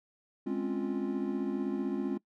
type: chord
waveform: triangle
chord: Db major seventh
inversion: second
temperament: equal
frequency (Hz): 207.7 / 261.6 / 277.2 / 349.2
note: Ab3 / C4 / Db4 / F4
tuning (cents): 0 / 0 / 0 / 0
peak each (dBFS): -34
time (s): 0.46-2.18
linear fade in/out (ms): 10
effects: noise-tail reverb RT60 0.1 s tail -22 dB re dry